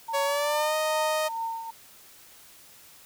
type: tone with tremolo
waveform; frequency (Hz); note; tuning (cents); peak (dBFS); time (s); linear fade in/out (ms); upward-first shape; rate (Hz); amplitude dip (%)
sine; 910; A#5; -42; -27; 0.08-1.71; 10; triangle; 2.4; 65
type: tone with pitch glide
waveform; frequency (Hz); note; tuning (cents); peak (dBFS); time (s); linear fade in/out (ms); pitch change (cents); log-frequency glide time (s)
sawtooth; 560 to 621.4; C#5 to D#5; +18 to -2; -21; 0.13-1.29; 20; +180; 0.24-0.75
effects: white hiss -52 dBFS RMS until 3.05 s